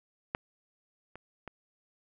clicks, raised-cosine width 0.5 ms, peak -15 / -30 / -26 dBFS, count 3, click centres 0.349 / 1.156 / 1.477 s, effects none

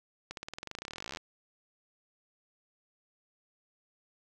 accelerating click train, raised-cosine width 0.2 ms, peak -22 dBFS, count 30, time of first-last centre 0.31-1.172 s, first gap 62 ms, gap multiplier 0.94, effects none

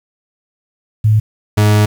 sine / 40% pulse tone pair in turn, 108 / 105.17 Hz, A2 / G#2, -32 / +22 cents, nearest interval unison, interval 46 cents, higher first, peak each -7 dBFS, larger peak neither, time 1.04-1.2 / 1.57-1.86 s, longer second, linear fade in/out 10 ms, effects 7-bit

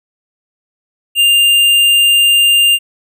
triangle tone with hard clipping, 2800 Hz, F7, 4 cents sharp, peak -8 dBFS, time 1.15-2.79 s, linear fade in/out 50 ms, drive 15 dB, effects none

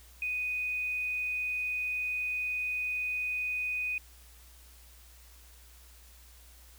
sine tone, 2489 Hz, D#7, in tune, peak -30 dBFS, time 0.22-3.98 s, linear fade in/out 2 ms, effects added 60 Hz sine -54 dBFS peak until 6.78 s + white hiss -58 dBFS RMS until 6.78 s

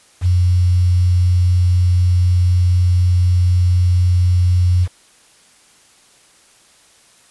sine tone with quantisation, 89.6 Hz, F2, 45 cents sharp, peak -10 dBFS, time 0.21-4.88 s, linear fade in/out 50 ms, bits 6, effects white hiss -50 dBFS RMS until 7.3 s + resampled to 24000 Hz

